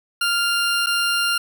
20% pulse tone with dropouts, 1396.9 Hz, F6, in tune, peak -13 dBFS, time 0.21-1.38 s, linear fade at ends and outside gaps 5 ms, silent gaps 0.862-0.868 s, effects none

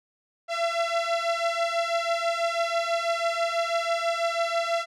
sawtooth beating tone pair, 672 / 678.1 Hz, E5 / E5, +33 / +49 cents, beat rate 6.1 Hz, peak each -23 dBFS, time 0.48-4.86 s, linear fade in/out 50 ms, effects low-pass 5000 Hz 12 dB/octave

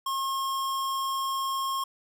square tone, 1077 Hz, C6, 50 cents sharp, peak -28 dBFS, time 0.06-1.84 s, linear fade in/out 5 ms, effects none

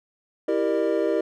triangle chord, E half-diminished seventh, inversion none, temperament equal with one note detuned, 329.6 / 392 / 466.2 / 601.1 Hz, E4 / G4 / Bb4 / D5, 0 / 0 / 0 / +40 cents, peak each -24 dBFS, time 0.48-1.21 s, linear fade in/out 5 ms, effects none

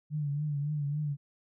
sine tone with vibrato, 146.83 Hz, D3, in tune, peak -29 dBFS, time 0.1-1.17 s, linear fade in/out 50 ms, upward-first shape triangle, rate 3.6 Hz, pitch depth 73 cents each way, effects none

